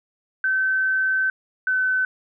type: tone pair in turn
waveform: sine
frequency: 1536 / 1517.5 Hz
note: G6 / F#6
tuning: -36 / +43 cents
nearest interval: unison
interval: 21 cents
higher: first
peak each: -18 / -18 dBFS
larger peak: neither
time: 0.44-1.3 / 1.67-2.05 s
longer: first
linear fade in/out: 2 ms
effects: none